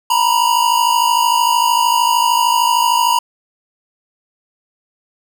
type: tone pair together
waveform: square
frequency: 932.3 / 985.5 Hz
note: A#5 / B5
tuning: 0 / -4 cents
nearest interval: minor second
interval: 96 cents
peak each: -15 dBFS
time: 0.1-3.19 s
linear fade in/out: 5 ms
effects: none